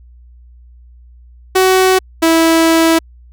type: tone pair in turn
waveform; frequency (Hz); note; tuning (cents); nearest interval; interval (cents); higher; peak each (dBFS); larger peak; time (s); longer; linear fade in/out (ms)
sawtooth; 375.1 / 327.3; F#4 / E4; +24 / -12; major second; 236; first; -4; neither; 1.55-1.99 / 2.22-2.99; second; 10
effects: added 60 Hz sine -38 dBFS peak until 3.32 s